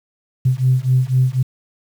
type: beating tone pair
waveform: sine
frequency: 126.7 / 130.7 Hz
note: B2 / C3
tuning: +45 / -1 cents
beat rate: 4 Hz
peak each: -15 dBFS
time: 0.45-1.43 s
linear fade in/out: 10 ms
effects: tanh soft clip ceiling -5 dBFS + 7-bit